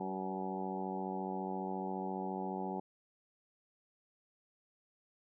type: harmonic tone with a mistuned harmonic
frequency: 94.5 Hz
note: F#2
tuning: 37 cents sharp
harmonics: 2 / 3 / 4 / 5 / 6 / 7 / 8 / 9 / 10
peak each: -41 / -46 / -43 / -49 / -50 / -52 / -44 / -43 / -54 dBFS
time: 0-2.8 s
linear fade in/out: 5 ms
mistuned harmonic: 5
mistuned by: +17 cents
effects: none